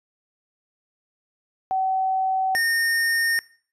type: tone pair in turn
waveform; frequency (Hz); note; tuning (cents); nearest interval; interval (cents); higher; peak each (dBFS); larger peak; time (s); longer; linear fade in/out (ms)
sine / square; 760 / 1833.4; F#5 / A#6; +46 / -29; octave + minor third; 1525; second; -20; neither; 1.71-2.55 / 2.55-3.39; neither; 0
effects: noise-tail reverb RT60 0.5 s tail -22 dB re dry + resampled to 32000 Hz